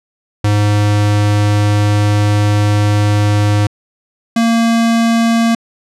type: tone pair in turn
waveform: square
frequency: 103.83 / 229.9 Hz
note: G#2 / A#3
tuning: 0 / -24 cents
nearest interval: octave + major second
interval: 1376 cents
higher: second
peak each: -10 dBFS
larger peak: neither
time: 0.44-3.67 / 4.36-5.55 s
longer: first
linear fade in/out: 5 ms
effects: low-pass 9000 Hz 12 dB/octave